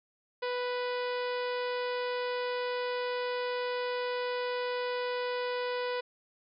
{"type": "harmonic tone", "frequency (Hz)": 493.9, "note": "B4", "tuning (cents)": 0, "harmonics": [1, 2, 3, 4, 5, 6, 7, 8, 9, 10], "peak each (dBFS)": [-32, -38, -42, -44, -46, -48, -49, -50, -51, -52], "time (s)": [0.42, 6.01], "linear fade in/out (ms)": 10, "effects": []}